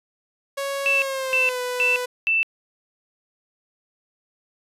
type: tone with pitch glide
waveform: sawtooth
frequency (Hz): 554.4 to 496.8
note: C#5 to B4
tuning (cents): 0 to +10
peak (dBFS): -21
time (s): 0.57-2.06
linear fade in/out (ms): 10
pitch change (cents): -190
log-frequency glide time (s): 0.93-1.61
type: tone bursts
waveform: sine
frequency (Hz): 2660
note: E7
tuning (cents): +15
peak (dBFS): -17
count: 4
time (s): 0.86-2.43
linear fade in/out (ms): 0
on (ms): 160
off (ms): 310
effects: resampled to 32000 Hz